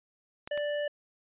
clicks, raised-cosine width 0.3 ms, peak -24 dBFS, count 2, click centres 0.475 / 0.576 s
square tone, 587.3 Hz, D5, in tune, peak -30 dBFS, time 0.51-0.88 s, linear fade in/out 5 ms
effects resampled to 8000 Hz

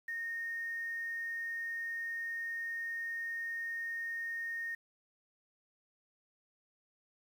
sine tone with quantisation, 1845 Hz, A#6, 18 cents flat, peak -36 dBFS, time 0.08-4.75 s, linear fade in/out 5 ms, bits 10, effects none

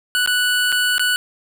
25% pulse tone with dropouts, 1480 Hz, F#6, in tune, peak -12 dBFS, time 0.15-1.16 s, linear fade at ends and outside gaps 0 ms, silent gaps 0.261-0.275 / 0.72-0.725 / 0.981-0.995 s, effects 8-bit

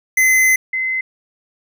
square / sine tone pair in turn, 2046 / 2053 Hz, C7 / C7, -39 / -33 cents, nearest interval unison, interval 6 cents, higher second, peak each -11 / -17 dBFS, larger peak first, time 0.17-0.56 / 0.73-1.01 s, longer first, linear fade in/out 5 ms, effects none

